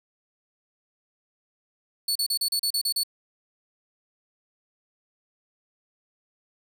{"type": "tone bursts", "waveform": "sawtooth", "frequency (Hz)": 4435, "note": "C#8", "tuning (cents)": 0, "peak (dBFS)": -20, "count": 9, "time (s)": [2.08, 3.035], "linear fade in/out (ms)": 5, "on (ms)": 75, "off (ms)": 35, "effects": []}